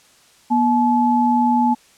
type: tone pair together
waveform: sine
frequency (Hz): 241.3 / 860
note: B3 / A5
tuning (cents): -40 / -40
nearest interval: octave + minor seventh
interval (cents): 2200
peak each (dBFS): -16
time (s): 0.5-1.75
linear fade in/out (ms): 20
effects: white hiss -52 dBFS RMS until 1.97 s + low-pass 9000 Hz 12 dB/octave